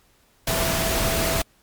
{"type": "tone in noise", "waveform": "sine", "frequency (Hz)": 659.3, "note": "E5", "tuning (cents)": 0, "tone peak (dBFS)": -28, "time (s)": [0.47, 1.42], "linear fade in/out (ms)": 5, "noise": "pink", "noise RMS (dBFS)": -23, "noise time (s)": [0.47, 1.42], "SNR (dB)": -8, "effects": ["pink hiss -60 dBFS RMS until 1.62 s", "MP3 96 kbps"]}